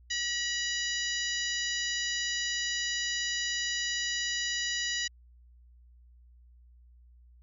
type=harmonic tone with a mistuned harmonic; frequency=977 Hz; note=B5; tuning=19 cents flat; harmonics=2 / 3 / 4 / 5 / 6 / 7; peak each=-34 / -36 / -37 / -38 / -39 / -39 dBFS; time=0.1-5.08 s; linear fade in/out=10 ms; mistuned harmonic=2; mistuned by=-30 cents; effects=added 60 Hz sine -54 dBFS peak until 7.42 s